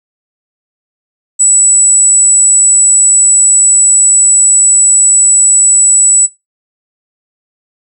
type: tone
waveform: sine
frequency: 7902 Hz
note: B8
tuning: in tune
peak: -3 dBFS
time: 1.39-6.27 s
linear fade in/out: 20 ms
effects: noise-tail reverb RT60 0.2 s tail -19 dB re dry